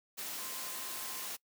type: tone in noise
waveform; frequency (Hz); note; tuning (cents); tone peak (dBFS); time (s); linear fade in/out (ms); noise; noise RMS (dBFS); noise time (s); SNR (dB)
sine; 1046.5; C6; 0; -52; 0.38-1.27; 20; white; -41; 0.17-1.37; -14
effects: noise-tail reverb RT60 0.1 s tail -23 dB re dry + high-pass 200 Hz 12 dB/octave